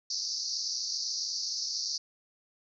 pink band-pass noise, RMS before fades -34 dBFS, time 0.1-1.98 s, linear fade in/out 5 ms, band 4400 to 6000 Hz, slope 96 dB/octave, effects none

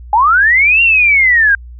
sine linear two-way sweep, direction up then down, 807 to 2784 to 1569 Hz, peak -6 dBFS, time 0.13-1.55 s, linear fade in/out 2 ms, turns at 0.82 s, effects added 60 Hz sine -29 dBFS peak until 1.79 s

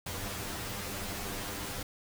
pink noise with comb filter, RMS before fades -38 dBFS, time 0.06-1.83 s, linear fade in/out 5 ms, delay 10 ms, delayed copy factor +0.95, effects none

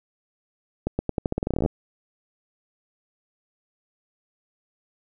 accelerating click train, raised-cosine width 2 ms, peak -10 dBFS, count 18, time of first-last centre 0.87-1.661 s, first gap 120 ms, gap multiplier 0.86, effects none

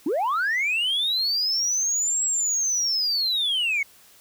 sine linear two-way sweep, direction up then down, 258.1 to 7730 to 2158 Hz, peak -19 dBFS, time 0.06-3.83 s, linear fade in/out 5 ms, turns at 2.24 s, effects tanh soft clip ceiling -19 dBFS + white hiss -53 dBFS RMS until 4.2 s

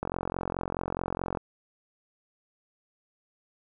click train, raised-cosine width 1 ms, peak -16 dBFS, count 61, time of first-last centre 0.03-1.372 s, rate 44.7 Hz, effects none

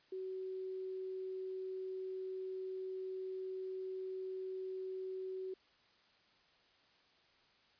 sine tone, 376.2 Hz, F#4, 29 cents sharp, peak -40 dBFS, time 0.12-5.54 s, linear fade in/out 5 ms, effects white hiss -69 dBFS RMS until 7.79 s + resampled to 11025 Hz

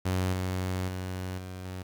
sawtooth tone with level steps, 92.5 Hz, F#2, in tune, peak -22 / -25 / -29 / -34 / -32 dBFS, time 0.05-1.83 s, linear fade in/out 10 ms, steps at 0.33 / 0.88 / 1.38 / 1.65 s, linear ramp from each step 5 ms, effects 9-bit

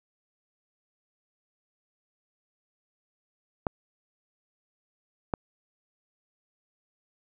clicks, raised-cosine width 1 ms, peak -12 dBFS, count 2, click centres 3.668 / 5.338 s, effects none

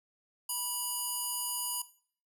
square tone with band-pass filter, 976 Hz, B5, 21 cents flat, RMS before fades -35 dBFS, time 0.49-1.82 s, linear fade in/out 5 ms, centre 11000 Hz, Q 2, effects noise-tail reverb RT60 0.5 s tail -17 dB re dry

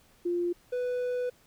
sine / triangle tone pair in turn, 349.2 / 495.3 Hz, F4 / B4, 0 / +5 cents, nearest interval tritone, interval 605 cents, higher second, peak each -26 dBFS, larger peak neither, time 0.25-0.53 / 0.72-1.3 s, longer second, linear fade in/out 10 ms, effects pink hiss -62 dBFS RMS until 1.46 s

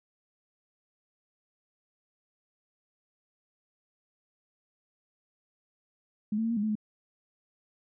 sine tone with pitch steps, 210.7 / 223.5 / 227.7 / 233.8 / 205.4 / 217 / 212.6 Hz, G#3 / A3 / A#3 / A#3 / G#3 / A3 / G#3, +25 / +27 / -40 / +5 / -19 / -24 / +41 cents, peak -26 dBFS, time 6.32-6.754 s, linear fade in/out 5 ms, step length 62 ms, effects none

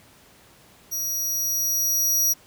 sawtooth tone with level ramp, 5760 Hz, F#8, 47 cents flat, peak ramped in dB -23 to -15 dBFS, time 0.91-2.34 s, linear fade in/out 20 ms, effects pink hiss -53 dBFS RMS until 2.46 s + high-pass 60 Hz 12 dB/octave

